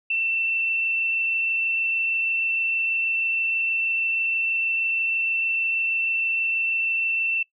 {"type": "tone with frequency modulation", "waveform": "sine", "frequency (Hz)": 2683, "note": "E7", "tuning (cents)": 30, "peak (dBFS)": -21, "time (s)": [0.1, 7.43], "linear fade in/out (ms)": 5, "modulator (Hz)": 26.3, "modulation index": 0.87, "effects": ["noise-tail reverb RT60 0.1 s tail -21 dB re dry"]}